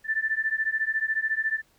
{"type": "beating tone pair", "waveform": "sine", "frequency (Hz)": [1760, 1774], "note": ["A6", "A6"], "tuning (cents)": [0, 14], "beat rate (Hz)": 14, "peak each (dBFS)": -27, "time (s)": [0.04, 1.62], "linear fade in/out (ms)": 50, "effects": ["pink hiss -64 dBFS RMS until 1.78 s"]}